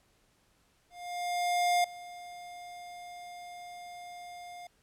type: tone with ADSR envelope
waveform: square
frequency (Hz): 707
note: F5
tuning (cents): +21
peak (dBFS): -24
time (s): 0.9-4.67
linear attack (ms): 940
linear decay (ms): 4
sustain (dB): -20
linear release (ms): 3
effects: pink hiss -69 dBFS RMS until 4.82 s + low-pass 12000 Hz 12 dB/octave